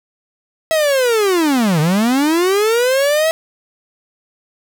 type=linear two-way sweep; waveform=45% pulse; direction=down then up; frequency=653 to 146.83 to 653 Hz; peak=-12 dBFS; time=0.71-3.31 s; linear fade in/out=0 ms; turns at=1.8 s; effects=none